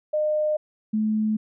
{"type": "tone pair in turn", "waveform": "sine", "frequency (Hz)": [609, 215.8], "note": ["D#5", "A3"], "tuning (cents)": [-37, -33], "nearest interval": "octave + tritone", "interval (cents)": 1796, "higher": "first", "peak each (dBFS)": -20, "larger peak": "neither", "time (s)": [[0.13, 0.57], [0.93, 1.37]], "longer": "neither", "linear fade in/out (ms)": 10, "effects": []}